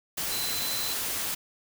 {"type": "tone in noise", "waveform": "sine", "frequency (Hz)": 4041, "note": "B7", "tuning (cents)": 39, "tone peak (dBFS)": -33, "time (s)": [0.31, 0.94], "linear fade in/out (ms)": 10, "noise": "white", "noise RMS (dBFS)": -31, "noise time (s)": [0.17, 1.35], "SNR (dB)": -5, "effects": []}